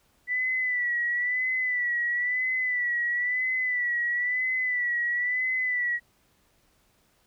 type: tone with vibrato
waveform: sine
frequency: 1971 Hz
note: B6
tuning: 4 cents flat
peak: -24 dBFS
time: 0.27-6 s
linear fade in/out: 50 ms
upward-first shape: sine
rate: 1 Hz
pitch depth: 54 cents each way
effects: pink hiss -66 dBFS RMS until 7.26 s